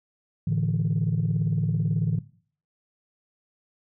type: chord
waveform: sine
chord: A suspended fourth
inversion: none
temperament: equal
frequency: 110 / 146.83 / 164.81 Hz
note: A2 / D3 / E3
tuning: 0 / 0 / 0 cents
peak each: -25 dBFS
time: 0.47-2.19 s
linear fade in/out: 5 ms
effects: noise-tail reverb RT60 0.5 s tail -19 dB re dry + tanh soft clip ceiling -16 dBFS